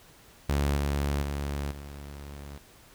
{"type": "tone with level steps", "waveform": "sawtooth", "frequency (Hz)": 71.2, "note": "C#2", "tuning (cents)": 47, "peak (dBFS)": [-20, -22, -26, -36], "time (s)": [0.49, 2.58], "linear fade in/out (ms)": 5, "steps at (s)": [0.76, 1.22, 1.71], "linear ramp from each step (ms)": 10, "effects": ["pink hiss -55 dBFS RMS until 2.94 s"]}